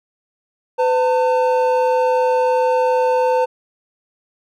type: tone pair together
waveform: triangle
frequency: 506 / 899.3 Hz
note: B4 / A5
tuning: +42 / +38 cents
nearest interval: minor seventh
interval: 996 cents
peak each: -13 / -16 dBFS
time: 0.78-3.46 s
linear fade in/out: 20 ms
effects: none